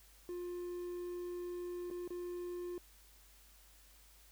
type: tone with dropouts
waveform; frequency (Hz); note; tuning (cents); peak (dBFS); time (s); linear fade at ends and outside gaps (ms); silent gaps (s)
triangle; 353.5; F4; +21; -38; 0.29-2.78; 1; 1.902-1.911 / 2.077-2.105
effects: added 50 Hz sine -63 dBFS peak until 4.31 s + white hiss -64 dBFS RMS until 4.31 s